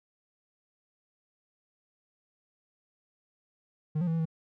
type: tone with pitch steps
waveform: triangle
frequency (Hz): 153.8 / 177.5 / 163.2 / 164.5 / 161.1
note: D#3 / F3 / E3 / E3 / E3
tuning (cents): -20 / +28 / -17 / -3 / -39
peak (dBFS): -24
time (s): 3.95-4.255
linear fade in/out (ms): 10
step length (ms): 61
effects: none